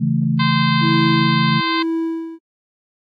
sine chord, A major, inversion first, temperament equal, 138.59 / 164.81 / 220 Hz, C#3 / E3 / A3, 0 / 0 / 0 cents, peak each -19 dBFS, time 0-1.61 s, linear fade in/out 20 ms
harmonic tone, 518 Hz, C5, 17 cents flat, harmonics 2 / 3 / 4 / 5 / 6 / 7 / 8 / 9, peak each -20 / -27 / -25 / -31 / -30 / -28 / -30 / -32 dBFS, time 0.39-1.83 s, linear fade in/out 10 ms
triangle tone with tremolo, 327.8 Hz, E4, 10 cents flat, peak -15 dBFS, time 0.8-2.39 s, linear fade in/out 50 ms, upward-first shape sine, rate 1.1 Hz, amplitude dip 80%
effects AAC 48 kbps

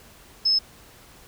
sine tone, 5200 Hz, E8, 24 cents flat, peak -17 dBFS, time 0.45-0.59 s, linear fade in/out 10 ms, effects pink hiss -50 dBFS RMS until 1.27 s

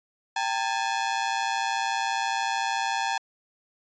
sawtooth ring-modulated tone, 847 Hz, G#5, 34 cents sharp, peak -18 dBFS, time 0.36-3.18 s, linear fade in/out 5 ms, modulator 60 Hz, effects resampled to 16000 Hz

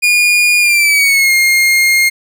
40% pulse tone with pitch glide, 2434 to 2131 Hz, D#7 to C7, -39 to +31 cents, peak -7 dBFS, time 0.02-2.1 s, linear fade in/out 20 ms, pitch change -230 cents, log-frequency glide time 0.6-1.33 s, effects none

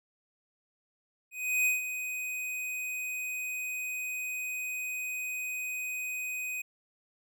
square tone with ADSR envelope, 2500 Hz, D#7, 8 cents sharp, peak -24 dBFS, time 1.31-6.62 s, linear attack 350 ms, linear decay 150 ms, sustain -10 dB, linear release 8 ms, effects none

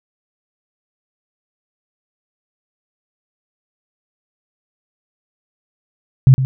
sine tone with echo, 131.5 Hz, C3, 9 cents sharp, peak -3 dBFS, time 6.27-6.34 s, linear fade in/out 0 ms, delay 110 ms, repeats 1, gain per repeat -11 dB, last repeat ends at 6.45 s, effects none

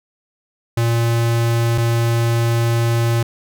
square tone pair in turn, 116.54 / 116.54 Hz, A#2 / A#2, 0 / 0 cents, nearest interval unison, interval 0 cents, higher neither, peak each -15 / -15 dBFS, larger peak neither, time 0.77-1.78 / 1.78-3.23 s, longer second, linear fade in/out 5 ms, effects none

